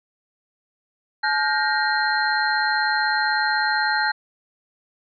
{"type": "tone cluster", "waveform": "sine", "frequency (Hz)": [857, 1423, 1579, 1871, 4173], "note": ["A5", "F6", "G6", "A#6", "C8"], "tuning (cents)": [-46, 32, 12, 6, -5], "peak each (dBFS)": [-23, -26, -24, -26, -28], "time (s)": [1.23, 4.12], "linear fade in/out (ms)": 10, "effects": []}